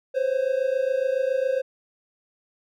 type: tone pair together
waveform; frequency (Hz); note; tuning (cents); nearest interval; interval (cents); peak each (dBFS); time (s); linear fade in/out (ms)
triangle; 512.8 / 540; C5 / C#5; -35 / -45; minor second; 90; -22; 0.14-1.62; 20
effects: none